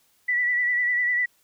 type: tone with vibrato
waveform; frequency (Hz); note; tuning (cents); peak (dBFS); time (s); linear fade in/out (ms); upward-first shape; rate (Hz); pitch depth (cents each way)
sine; 1960; B6; -14; -20; 0.28-1.26; 10; sine; 10; 33
effects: white hiss -64 dBFS RMS until 1.43 s